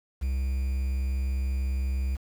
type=tone with quantisation; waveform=triangle; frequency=65.8 Hz; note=C2; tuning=10 cents sharp; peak=-23 dBFS; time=0.21-2.17 s; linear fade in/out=20 ms; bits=8; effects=none